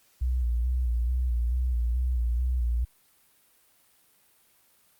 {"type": "tone with vibrato", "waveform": "sine", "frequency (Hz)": 60.7, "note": "B1", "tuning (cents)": -29, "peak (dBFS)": -23, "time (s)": [0.21, 2.85], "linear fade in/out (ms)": 10, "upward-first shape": "square", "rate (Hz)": 2.3, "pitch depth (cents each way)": 52, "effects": ["white hiss -63 dBFS RMS until 4.99 s", "Opus 48 kbps"]}